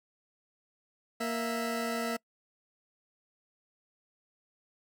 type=tone pair together; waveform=20% pulse; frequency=233.1 / 659.3 Hz; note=A#3 / E5; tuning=0 / 0 cents; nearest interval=octave + tritone; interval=1800 cents; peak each=-28 / -30 dBFS; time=1.2-2.17 s; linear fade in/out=10 ms; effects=noise-tail reverb RT60 0.1 s tail -26 dB re dry